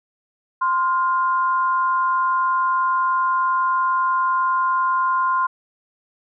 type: tone pair together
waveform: sine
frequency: 1043.1 / 1413 Hz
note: C6 / F6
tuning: -6 / +20 cents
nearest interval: perfect fourth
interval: 526 cents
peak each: -17 / -25 dBFS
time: 0.61-5.47 s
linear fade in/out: 10 ms
effects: none